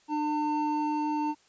triangle tone pair together, 301 / 902 Hz, D4 / A5, +43 / +43 cents, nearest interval octave + perfect fifth, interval 1900 cents, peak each -27 / -27 dBFS, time 0.08-1.35 s, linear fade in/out 50 ms, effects white hiss -63 dBFS RMS until 1.48 s + resampled to 16000 Hz

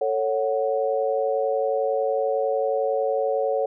sine chord, F# minor, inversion first, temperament just, 444 / 555 / 740 Hz, A4 / C#5 / F#5, +16 / +2 / 0 cents, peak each -25 / -23 / -28 dBFS, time 0.01-3.66 s, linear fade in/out 5 ms, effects none

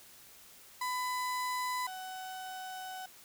35% pulse tone pair in turn, 1001 / 749.9 Hz, B5 / F#5, +23 / +23 cents, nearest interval perfect fourth, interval 500 cents, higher first, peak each -31 / -39 dBFS, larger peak first, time 0.81-1.87 / 1.87-3.06 s, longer second, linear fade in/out 5 ms, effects white hiss -56 dBFS RMS until 3.24 s

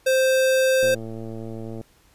square tone, 523.3 Hz, C5, in tune, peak -17 dBFS, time 0.06-0.95 s, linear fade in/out 10 ms
click train, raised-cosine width 2 ms, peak -22 dBFS, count 111, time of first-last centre 0.83-1.812 s, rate 112 Hz
effects pink hiss -58 dBFS RMS until 2.14 s + resampled to 32000 Hz

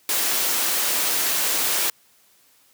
white high-pass noise, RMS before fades -22 dBFS, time 0.09-1.9 s, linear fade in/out 2 ms, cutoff 270 Hz, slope 12 dB/octave, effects white hiss -58 dBFS RMS until 2.73 s + high-pass 80 Hz 12 dB/octave

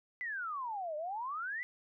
sine exponential two-way sweep, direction down then up, 2038 to 590 to 2038 Hz, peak -36 dBFS, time 0.21-1.63 s, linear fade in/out 0 ms, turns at 0.96 s, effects none

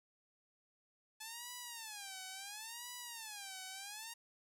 5% pulse tone with vibrato, 860 Hz, A5, 40 cents flat, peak -34 dBFS, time 1.2-4.14 s, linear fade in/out 10 ms, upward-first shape sine, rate 0.72 Hz, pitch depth 230 cents each way, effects none

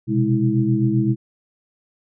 sine tone cluster, 123.6 / 131.3 / 207.5 / 324.3 Hz, B2 / C3 / G#3 / E4, +2 / +6 / -1 / -28 cents, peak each -21 dBFS, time 0.07-1.16 s, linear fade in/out 50 ms, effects none

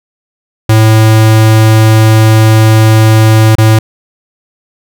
square tone with dropouts, 110 Hz, A2, in tune, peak -3 dBFS, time 0.69-3.79 s, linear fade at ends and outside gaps 5 ms, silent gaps 3.554-3.582 s, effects none

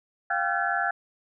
sine tone cluster, 700 / 786 / 1366 / 1520 / 1713 Hz, F5 / G5 / F6 / F#6 / A6, +4 / +4 / -39 / +46 / -47 cents, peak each -30 dBFS, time 0.3-0.91 s, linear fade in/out 5 ms, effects none

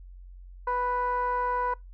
15% pulse tone with low-pass filter, 493.9 Hz, B4, in tune, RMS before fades -28 dBFS, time 0.67-1.74 s, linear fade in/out 5 ms, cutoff 1100 Hz, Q 2.9, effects noise-tail reverb RT60 0.2 s tail -24 dB re dry + added 45 Hz sine -43 dBFS peak until 1.93 s

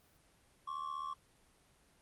triangle ring-modulated tone, 1107 Hz, C#6, 3 cents flat, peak -34 dBFS, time 0.67-1.14 s, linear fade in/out 10 ms, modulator 37.8 Hz, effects pink hiss -68 dBFS RMS until 2.01 s + Opus 24 kbps

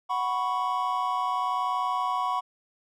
triangle chord, F# suspended fourth, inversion none, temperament equal, 740 / 987.8 / 1108.7 Hz, F#5 / B5 / C#6, 0 / 0 / 0 cents, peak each -29 / -27 / -27 dBFS, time 0.09-2.41 s, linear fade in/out 20 ms, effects none

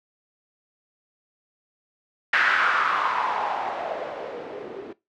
violet noise with low-pass filter sweep, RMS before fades -25 dBFS, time 2.33-4.93 s, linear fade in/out 5 ms, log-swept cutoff 1700 to 350 Hz, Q 3.9, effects noise-tail reverb RT60 0.2 s tail -19 dB re dry + low-pass 3000 Hz 12 dB/octave

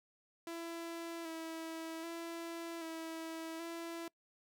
sawtooth tone with vibrato, 330 Hz, E4, 2 cents sharp, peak -38 dBFS, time 0.47-4.08 s, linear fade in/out 2 ms, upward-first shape square, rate 0.64 Hz, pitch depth 25 cents each way, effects noise-tail reverb RT60 0.1 s tail -24 dB re dry

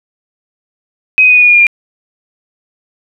sine tone with pitch steps, 2525 / 2506 / 2487 / 2469 / 2450 / 2432 / 2414 / 2396 Hz, D#7 / D#7 / D#7 / D#7 / D#7 / D#7 / D7 / D7, +25 / +12 / -1 / -14 / -27 / -40 / +47 / +34 cents, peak -3 dBFS, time 1.18-1.668 s, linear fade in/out 0 ms, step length 61 ms, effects none

